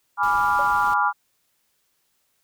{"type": "chord", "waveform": "sine", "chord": "G# diminished seventh", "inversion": "none", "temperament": "equal", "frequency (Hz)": [830.6, 987.8, 1174.7, 1396.9], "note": ["G#5", "B5", "D6", "F6"], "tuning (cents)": [0, 0, 0, 0], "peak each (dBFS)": -23, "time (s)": [0.17, 1.13], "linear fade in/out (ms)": 50}
{"type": "noise", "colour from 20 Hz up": "pink", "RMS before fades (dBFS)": -40, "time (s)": [0.23, 0.94], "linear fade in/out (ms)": 2}
{"type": "tone with exponential decay", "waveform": "sine", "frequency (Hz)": 575, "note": "D5", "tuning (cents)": -37, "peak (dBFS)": -24, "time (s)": [0.59, 0.72], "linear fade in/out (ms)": 1, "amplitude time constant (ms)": 27}
{"effects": ["white hiss -69 dBFS RMS until 2.43 s"]}